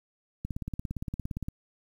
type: click train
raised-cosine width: 5 ms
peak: -21 dBFS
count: 19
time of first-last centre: 0.45-1.484 s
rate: 17.4 Hz
effects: 9-bit